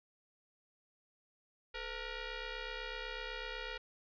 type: ring-modulated tone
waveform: 10% pulse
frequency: 470 Hz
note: A#4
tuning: 14 cents sharp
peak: -29 dBFS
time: 1.74-3.78 s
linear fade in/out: 10 ms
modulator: 974 Hz
effects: resampled to 11025 Hz